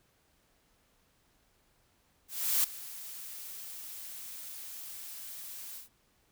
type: noise with ADSR envelope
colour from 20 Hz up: blue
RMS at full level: -26 dBFS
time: 2.28-5.89 s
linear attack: 360 ms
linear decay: 5 ms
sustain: -18 dB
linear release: 130 ms
effects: pink hiss -70 dBFS RMS until 6.31 s